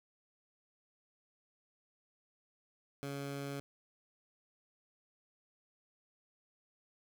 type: tone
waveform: 15% pulse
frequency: 140.2 Hz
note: C#3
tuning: 20 cents sharp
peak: -33 dBFS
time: 3.03-3.6 s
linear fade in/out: 0 ms
effects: none